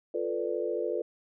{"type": "chord", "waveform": "sine", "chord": "B half-diminished seventh", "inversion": "second", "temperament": "equal", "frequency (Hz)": [349.2, 440, 493.9, 587.3], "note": ["F4", "A4", "B4", "D5"], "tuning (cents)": [0, 0, 0, 0], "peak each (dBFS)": [-34, -33, -33, -36], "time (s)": [0.14, 1.02], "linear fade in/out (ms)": 5, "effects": []}